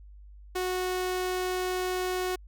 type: tone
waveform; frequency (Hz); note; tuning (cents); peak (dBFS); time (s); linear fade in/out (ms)
sawtooth; 367.1; F#4; -14; -24; 0.55-2.36; 10
effects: added 50 Hz sine -46 dBFS peak until 2.47 s

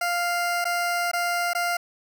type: tone with dropouts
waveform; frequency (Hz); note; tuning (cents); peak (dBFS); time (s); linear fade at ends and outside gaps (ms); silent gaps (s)
20% pulse; 698.5; F5; 0; -18; 0.01-1.77; 5; 0.644-0.652 / 1.115-1.133 / 1.534-1.549
effects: none

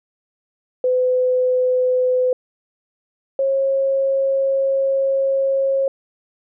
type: tone pair in turn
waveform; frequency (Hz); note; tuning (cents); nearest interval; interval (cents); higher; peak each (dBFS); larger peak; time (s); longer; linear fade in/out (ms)
sine; 506 / 541.8; B4 / C#5; +42 / -40; minor second; 118; second; -14 / -15; first; 0.84-2.33 / 3.39-5.88; second; 2
effects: none

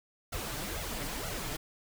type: noise with flanger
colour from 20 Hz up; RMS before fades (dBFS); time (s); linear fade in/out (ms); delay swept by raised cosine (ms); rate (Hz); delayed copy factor
pink; -37; 0.32-1.57; 10; 1.4 to 6.9; 2.1; +0.95
effects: none

